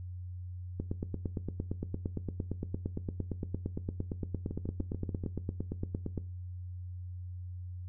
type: two click trains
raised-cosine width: 3 ms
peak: -21 / -24 dBFS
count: 48 / 6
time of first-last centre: 0.8-6.178 / 4.51-5.238 s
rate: 8.74 / 6.87 Hz
effects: noise-tail reverb RT60 0.3 s tail -17 dB re dry + added 90 Hz sine -39 dBFS peak until 7.88 s